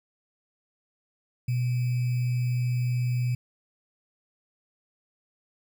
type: tone with sample-and-hold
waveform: sine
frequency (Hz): 123.47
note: B2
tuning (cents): 0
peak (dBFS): -23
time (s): 1.48-3.35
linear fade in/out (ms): 5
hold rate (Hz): 2450
effects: none